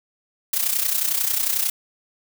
blue noise with amplitude modulation, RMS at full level -19 dBFS, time 0.53-1.7 s, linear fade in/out 5 ms, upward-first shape sine, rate 31.1 Hz, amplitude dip 70%, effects none

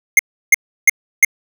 square tone bursts, 2119 Hz, C7, 21 cents sharp, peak -5 dBFS, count 4, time 0.17-1.248 s, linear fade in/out 2 ms, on 22 ms, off 330 ms, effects none

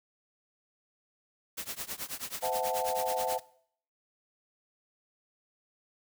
white noise with tremolo, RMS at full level -35 dBFS, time 1.57-3.4 s, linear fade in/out 10 ms, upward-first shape triangle, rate 9.3 Hz, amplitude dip 100%
sine chord, F# half-diminished seventh, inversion second, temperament equal with one note detuned, 514.3 / 659.3 / 740 / 880 Hz, C5 / E5 / F#5 / A5, -30 / 0 / 0 / 0 cents, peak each -34 dBFS, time 2.42-3.39 s, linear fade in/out 20 ms
effects noise-tail reverb RT60 0.6 s tail -20 dB re dry

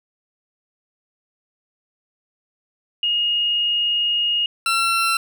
sine / 20% pulse tone pair in turn, 2861 / 1350.2 Hz, F7 / E6, +41 / +41 cents, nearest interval octave + minor second, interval 1300 cents, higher first, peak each -17 / -12 dBFS, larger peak second, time 3.03-4.46 / 4.66-5.17 s, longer first, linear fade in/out 2 ms, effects none

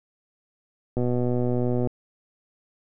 click train, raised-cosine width 2 ms, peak -13 dBFS, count 112, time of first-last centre 0.97-1.872 s, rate 123 Hz, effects none

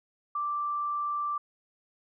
sine tone, 1174 Hz, D6, 1 cent flat, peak -28 dBFS, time 0.35-1.38 s, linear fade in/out 5 ms, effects none

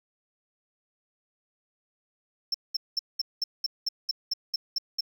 triangle tone bursts, 5360 Hz, E8, 28 cents sharp, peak -23 dBFS, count 12, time 2.52-5.008 s, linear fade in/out 5 ms, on 24 ms, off 200 ms, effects none

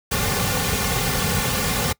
pink noise with comb filter, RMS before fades -22 dBFS, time 0.11-1.93 s, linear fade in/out 10 ms, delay 3.1 ms, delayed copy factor -0.95, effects noise-tail reverb RT60 0.1 s tail -23 dB re dry

